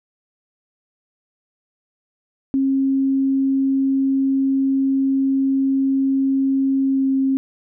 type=tone with pitch glide; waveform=sine; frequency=270 to 268 Hz; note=C#4 to C4; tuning=-45 to +42 cents; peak=-15 dBFS; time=2.54-7.37 s; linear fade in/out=0 ms; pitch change=-13 cents; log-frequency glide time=6.82-7.08 s; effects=none